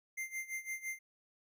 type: tone with tremolo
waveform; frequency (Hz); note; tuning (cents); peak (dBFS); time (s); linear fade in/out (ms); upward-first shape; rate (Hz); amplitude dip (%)
square; 2093; C7; 0; -37; 0.17-0.99; 10; sine; 5.9; 85
effects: none